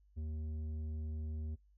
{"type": "tone with tanh clipping", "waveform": "sine", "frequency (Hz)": 77.78, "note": "D#2", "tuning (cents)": 0, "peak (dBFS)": -40, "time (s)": [0.16, 1.56], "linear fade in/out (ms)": 20, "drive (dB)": 9, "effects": ["noise-tail reverb RT60 0.1 s tail -18 dB re dry", "added 50 Hz sine -64 dBFS peak until 1.77 s"]}